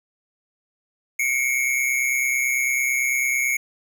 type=tone pair together; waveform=square; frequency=2171 / 2300 Hz; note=C#7 / D7; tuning=-37 / -37 cents; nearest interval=minor second; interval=100 cents; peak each=-22 / -25 dBFS; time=1.19-3.57 s; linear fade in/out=5 ms; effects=none